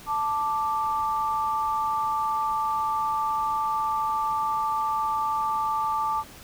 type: tone pair together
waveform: sine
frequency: 880 / 1176 Hz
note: A5 / D6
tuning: 0 / +2 cents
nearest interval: perfect fourth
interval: 502 cents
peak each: -26 dBFS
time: 0.06-6.24 s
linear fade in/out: 50 ms
effects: pink hiss -46 dBFS RMS until 6.43 s